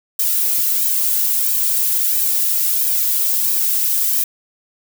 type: noise with flanger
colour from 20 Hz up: violet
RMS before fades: -17 dBFS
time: 0.19-4.24 s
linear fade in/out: 5 ms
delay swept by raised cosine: 1.4 to 2.6 ms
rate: 1.5 Hz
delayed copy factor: -0.85
effects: none